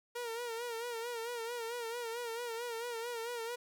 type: tone with vibrato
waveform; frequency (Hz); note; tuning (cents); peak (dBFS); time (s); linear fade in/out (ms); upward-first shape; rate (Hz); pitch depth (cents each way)
sawtooth; 468.8; A#4; +10; -34; 0.15-3.56; 10; sine; 4.5; 69
effects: none